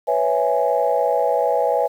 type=chord; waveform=sine; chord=C# minor seventh; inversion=third; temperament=equal with one note detuned; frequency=493.9 / 554.4 / 657.4 / 830.6 Hz; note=B4 / C#5 / E5 / G#5; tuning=0 / 0 / -5 / 0 cents; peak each=-21 dBFS; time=0.07-1.88 s; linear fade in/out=20 ms; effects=tanh soft clip ceiling -6 dBFS + 8-bit